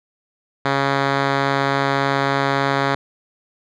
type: tone with low-pass filter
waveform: 5% pulse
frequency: 138.2 Hz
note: C#3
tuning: 5 cents flat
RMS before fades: -19 dBFS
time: 0.65-2.95 s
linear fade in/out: 5 ms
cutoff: 3200 Hz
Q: 0.95
effects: none